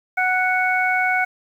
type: harmonic tone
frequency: 740 Hz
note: F#5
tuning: in tune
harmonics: 1 / 2 / 3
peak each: -21 / -21 / -21 dBFS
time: 0.17-1.25 s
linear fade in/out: 10 ms
effects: 8-bit

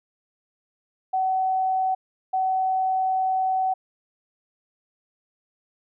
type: tone bursts at uneven times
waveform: sine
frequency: 755 Hz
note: F#5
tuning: 35 cents sharp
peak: -20 dBFS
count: 2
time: 1.13-1.95 / 2.33-3.74 s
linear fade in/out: 10 ms
effects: none

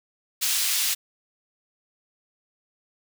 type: high-pass noise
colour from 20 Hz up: pink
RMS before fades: -24 dBFS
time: 0.41-0.95 s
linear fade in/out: 20 ms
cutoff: 3300 Hz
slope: 12 dB/octave
effects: none

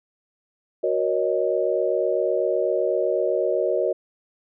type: chord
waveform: sine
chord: D# minor seventh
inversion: first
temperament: equal with one note detuned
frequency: 370 / 474.3 / 554.4 / 622.3 Hz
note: F#4 / A#4 / C#5 / D#5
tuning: 0 / +30 / 0 / 0 cents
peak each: -25 dBFS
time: 0.83-3.93 s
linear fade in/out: 10 ms
effects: none

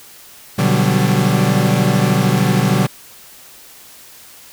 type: chord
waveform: 40% pulse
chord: G major seventh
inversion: first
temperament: equal with one note detuned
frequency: 123.47 / 146.83 / 182.98 / 196 Hz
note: B2 / D3 / F#3 / G3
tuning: 0 / 0 / -19 / 0 cents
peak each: -17 dBFS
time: 0.58-2.87 s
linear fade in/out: 10 ms
effects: white hiss -41 dBFS RMS until 4.52 s

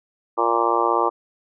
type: harmonic tone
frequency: 116.54 Hz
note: A#2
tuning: in tune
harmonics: 3 / 4 / 5 / 6 / 7 / 8 / 9 / 10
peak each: -25 / -25 / -27 / -29 / -25 / -24 / -25 / -23 dBFS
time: 0.37-1.1 s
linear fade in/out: 20 ms
effects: none

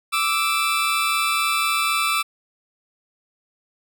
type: tone pair together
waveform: 20% pulse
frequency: 1174.6 / 1318.5 Hz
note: D6 / E6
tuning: 0 / 0 cents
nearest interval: major second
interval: 200 cents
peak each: -17 dBFS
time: 0.12-2.23 s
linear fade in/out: 20 ms
effects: none

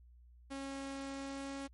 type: tone with pitch glide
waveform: sawtooth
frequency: 273.4 to 275.1 Hz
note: C#4 to C#4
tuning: -24 to -13 cents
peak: -37 dBFS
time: 0.5-1.68 s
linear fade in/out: 20 ms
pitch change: +11 cents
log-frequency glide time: 1.1-1.56 s
effects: added 60 Hz sine -57 dBFS peak until 1.73 s + MP3 48 kbps

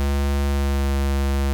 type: tone with pitch glide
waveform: square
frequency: 70.2 to 68.99 Hz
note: C#2 to C#2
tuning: +22 to -8 cents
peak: -19 dBFS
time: 0-1.53 s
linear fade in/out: 0 ms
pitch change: -30 cents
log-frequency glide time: 0.47-0.89 s
effects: none

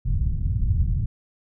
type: low-pass noise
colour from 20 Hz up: white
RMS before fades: -22 dBFS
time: 0.05-1.06 s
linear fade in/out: 10 ms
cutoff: 110 Hz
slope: 24 dB/octave
effects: none

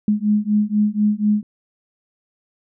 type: beating tone pair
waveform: sine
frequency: 207.7 / 211.8 Hz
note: G#3 / G#3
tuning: 0 / +34 cents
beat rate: 4.1 Hz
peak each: -18 dBFS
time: 0.08-1.43 s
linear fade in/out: 2 ms
effects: none

